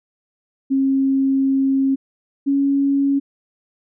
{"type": "tone pair in turn", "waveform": "sine", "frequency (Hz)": [270, 277.9], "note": ["C#4", "C#4"], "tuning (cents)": [-45, 4], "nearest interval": "unison", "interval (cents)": 49, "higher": "second", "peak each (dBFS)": -14, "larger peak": "neither", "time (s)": [[0.7, 1.96], [2.46, 3.2]], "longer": "first", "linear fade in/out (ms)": 20, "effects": []}